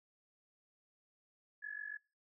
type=tone with amplitude modulation; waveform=sine; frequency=1700 Hz; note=G#6; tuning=40 cents sharp; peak=-38 dBFS; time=1.62-1.98 s; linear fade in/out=20 ms; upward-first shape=sine; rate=47.2 Hz; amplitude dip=85%; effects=noise-tail reverb RT60 0.4 s tail -26 dB re dry